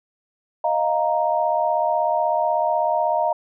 sine chord, Eb suspended second, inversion none, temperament equal, 622.3 / 698.5 / 932.3 Hz, Eb5 / F5 / Bb5, 0 / 0 / 0 cents, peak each -22 dBFS, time 0.64-3.33 s, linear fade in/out 5 ms, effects none

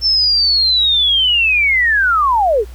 sine linear sweep, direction down, 5390 to 370 Hz, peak -10 dBFS, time 0.01-2.65 s, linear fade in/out 50 ms, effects added 60 Hz sine -30 dBFS peak until 2.74 s + pink hiss -45 dBFS RMS until 2.74 s

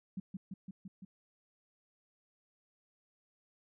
sine tone with echo, 190 Hz, F#3, 46 cents sharp, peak -36 dBFS, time 0.17-0.2 s, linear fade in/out 5 ms, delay 170 ms, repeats 5, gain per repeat -2 dB, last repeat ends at 1.05 s, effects none

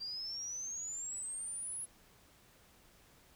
sine exponential sweep, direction up, 4699 to 10700 Hz, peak -39 dBFS, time 0-1.86 s, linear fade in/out 20 ms, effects pink hiss -64 dBFS RMS until 3.35 s

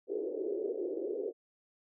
white band-pass noise, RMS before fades -36 dBFS, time 0.07-1.33 s, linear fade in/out 50 ms, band 350 to 460 Hz, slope 48 dB/octave, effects none

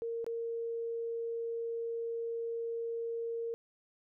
sine tone with dropouts, 462.1 Hz, A#4, 15 cents flat, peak -34 dBFS, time 0.02-3.54 s, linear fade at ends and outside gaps 0 ms, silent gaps 0.244-0.265 s, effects none

